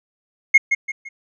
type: tone with echo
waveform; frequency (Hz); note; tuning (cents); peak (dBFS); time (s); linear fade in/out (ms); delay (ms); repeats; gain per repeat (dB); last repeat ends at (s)
triangle; 2153; C7; +49; -3; 0.54-0.58; 10; 170; 3; -9; 1.09
effects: tanh soft clip ceiling -2 dBFS + resampled to 16000 Hz